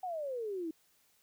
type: exponential sweep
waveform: sine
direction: down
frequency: 762 to 311.1 Hz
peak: -35 dBFS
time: 0.03-0.71 s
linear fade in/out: 5 ms
effects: white hiss -70 dBFS RMS until 1.22 s